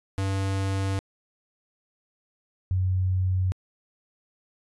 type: tone pair in turn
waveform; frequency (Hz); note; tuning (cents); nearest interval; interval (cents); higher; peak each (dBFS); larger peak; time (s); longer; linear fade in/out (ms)
square / sine; 97 / 92.79; G2 / F#2; -18 / +5; minor second; 77; first; -25 / -21; second; 0.18-0.99 / 2.71-3.52; neither; 0
effects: resampled to 24000 Hz